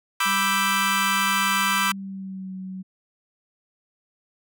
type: chord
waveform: 25% pulse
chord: E minor seventh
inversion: second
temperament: equal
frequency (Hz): 987.8 / 1174.7 / 1318.5 / 1568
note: B5 / D6 / E6 / G6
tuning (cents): 0 / 0 / 0 / 0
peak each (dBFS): -22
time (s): 0.2-1.92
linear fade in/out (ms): 5
type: tone with pitch glide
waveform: sine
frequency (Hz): 197.2 to 187.86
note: G3 to F#3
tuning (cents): +11 to +27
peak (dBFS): -31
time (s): 0.25-2.83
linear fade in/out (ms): 20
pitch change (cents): -84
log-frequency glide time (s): 1.82-2.53
effects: none